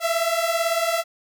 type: beating tone pair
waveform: sawtooth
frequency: 658 / 676 Hz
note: E5 / E5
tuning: -3 / +43 cents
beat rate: 18 Hz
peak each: -20 / -19 dBFS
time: 0-1.04 s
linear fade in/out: 50 ms
effects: none